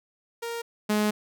sawtooth tone pair in turn, 466.2 / 210.9 Hz, A#4 / G#3, 0 / +27 cents, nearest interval octave + major second, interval 1373 cents, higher first, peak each -27 / -18 dBFS, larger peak second, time 0.42-0.62 / 0.89-1.11 s, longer second, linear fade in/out 10 ms, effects none

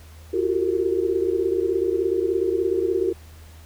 sine tone cluster, 345 / 375.1 / 391.8 / 455.6 Hz, F4 / F#4 / G4 / A#4, -21 / +24 / -1 / -40 cents, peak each -25 / -23 / -27 / -26 dBFS, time 0.33-3.13 s, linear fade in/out 10 ms, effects added 79 Hz sine -42 dBFS peak until 3.65 s + pink hiss -51 dBFS RMS until 3.65 s

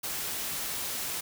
white noise, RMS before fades -34 dBFS, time 0.03-1.21 s, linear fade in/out 10 ms, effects none

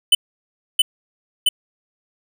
square tone with echo, 3009 Hz, F#7, 28 cents sharp, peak -9 dBFS, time 0.12-0.15 s, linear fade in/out 5 ms, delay 670 ms, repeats 2, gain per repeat -2 dB, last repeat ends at 1.49 s, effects none

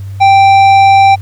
sine tone with tanh clipping, 784 Hz, G5, in tune, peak -4 dBFS, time 0.2-1.16 s, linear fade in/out 20 ms, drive 11 dB, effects added 98 Hz sine -20 dBFS peak until 1.21 s + pink hiss -44 dBFS RMS until 1.21 s

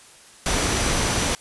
sine tone in noise, 5920 Hz, F#8, in tune, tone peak -33 dBFS, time 0.46-1.35 s, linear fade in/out 0 ms, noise pink, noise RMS -22 dBFS, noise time 0.46-1.35 s, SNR -14 dB, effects white hiss -48 dBFS RMS until 1.4 s + resampled to 24000 Hz

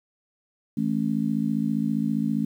sine chord, A major, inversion second, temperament just, 165 / 220 / 275 Hz, E3 / A3 / C#4, +2 / 0 / -14 cents, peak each -29 / -24 / -28 dBFS, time 0.77-2.45 s, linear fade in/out 5 ms, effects 9-bit

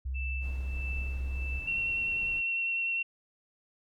sine tone, 65.41 Hz, C2, in tune, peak -31 dBFS, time 0.05-1.6 s, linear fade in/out 10 ms
sine tone with tremolo, 2648 Hz, E7, 7 cents sharp, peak -36 dBFS, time 0.14-1.84 s, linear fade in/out 20 ms, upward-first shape sine, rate 1.6 Hz, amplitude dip 80%
brown noise, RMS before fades -45 dBFS, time 0.4-2.43 s, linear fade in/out 50 ms
sine tone with vibrato, 2720 Hz, F7, 46 cents flat, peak -28 dBFS, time 1.67-3.03 s, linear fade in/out 10 ms, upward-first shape sine, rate 10 Hz, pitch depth 10 cents each way
effects none

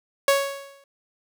sawtooth tone with exponential decay, 555 Hz, C#5, 2 cents sharp, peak -10 dBFS, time 0.28-0.84 s, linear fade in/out 2 ms, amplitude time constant 120 ms, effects none

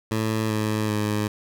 15% pulse tone with pitch steps, 110 / 107.86 / 105.76 Hz, A2 / A2 / G#2, 0 / -34 / +32 cents, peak -16 dBFS, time 0.11-1.28 s, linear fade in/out 5 ms, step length 390 ms, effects none

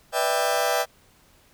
sawtooth chord, E minor seventh, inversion second, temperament just, 494.4 / 593.3 / 659.3 / 791.1 Hz, B4 / D5 / E5 / G5, +2 / +18 / 0 / +16 cents, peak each -24 / -23 / -22 / -22 dBFS, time 0.12-0.86 s, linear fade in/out 50 ms, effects pink hiss -58 dBFS RMS until 1.53 s

